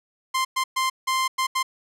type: tone bursts at uneven times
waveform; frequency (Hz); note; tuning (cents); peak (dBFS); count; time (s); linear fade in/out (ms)
sawtooth; 1046.5; C6; 0; -17; 6; 0.34-0.45 / 0.56-0.64 / 0.76-0.9 / 1.07-1.28 / 1.38-1.47 / 1.55-1.63; 10
effects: low-pass 12000 Hz 12 dB/octave